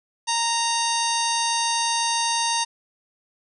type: harmonic tone with a mistuned harmonic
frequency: 928 Hz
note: A#5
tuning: 8 cents flat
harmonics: 1 / 2 / 3 / 4 / 5 / 6 / 7 / 9 / 10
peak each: -24 / -33 / -31 / -29 / -30 / -32 / -29 / -35 / -34 dBFS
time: 0.27-2.65 s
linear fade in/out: 20 ms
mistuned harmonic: 7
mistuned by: -58 cents
effects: none